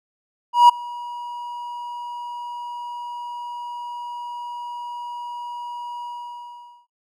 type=tone with ADSR envelope; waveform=triangle; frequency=962 Hz; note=B5; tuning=46 cents flat; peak=-3 dBFS; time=0.53-6.87 s; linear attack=160 ms; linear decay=9 ms; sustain=-24 dB; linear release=830 ms; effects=noise-tail reverb RT60 0.2 s tail -25 dB re dry